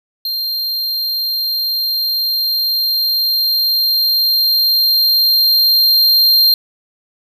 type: tone with level ramp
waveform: square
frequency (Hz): 4186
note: C8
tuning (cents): 0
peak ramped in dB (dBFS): -18 to -8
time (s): 0.25-6.54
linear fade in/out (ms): 2
effects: none